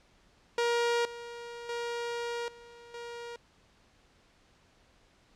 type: tone with level steps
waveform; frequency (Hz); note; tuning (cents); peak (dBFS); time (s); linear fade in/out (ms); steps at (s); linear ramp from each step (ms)
sawtooth; 473; A#4; +25; -22 / -37 / -29 / -46 / -36; 0.58-3.36; 2; 1.05 / 1.69 / 2.48 / 2.94; 2
effects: pink hiss -64 dBFS RMS until 5.35 s + low-pass 6000 Hz 12 dB/octave